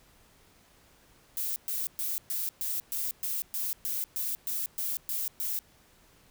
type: noise bursts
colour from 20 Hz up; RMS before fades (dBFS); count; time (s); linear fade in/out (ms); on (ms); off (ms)
violet; -32; 14; 1.37-5.59; 0; 190; 120
effects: pink hiss -61 dBFS RMS until 6.3 s